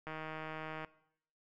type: click train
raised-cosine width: 0.5 ms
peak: -28 dBFS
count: 123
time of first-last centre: 0.07-0.847 s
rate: 157 Hz
effects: noise-tail reverb RT60 0.7 s tail -19 dB re dry